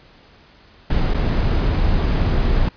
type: noise with dropouts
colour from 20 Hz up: brown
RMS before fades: -17 dBFS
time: 0.9-2.69 s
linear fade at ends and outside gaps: 5 ms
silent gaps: 1.138-1.143 s
effects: pink hiss -49 dBFS RMS until 2.76 s + resampled to 11025 Hz